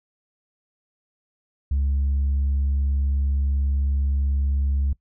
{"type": "tone", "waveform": "sine", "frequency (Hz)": 69.3, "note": "C#2", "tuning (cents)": 0, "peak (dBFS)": -17, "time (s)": [1.71, 4.93], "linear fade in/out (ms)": 5, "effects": ["noise-tail reverb RT60 0.1 s tail -22 dB re dry", "tanh soft clip ceiling -17 dBFS"]}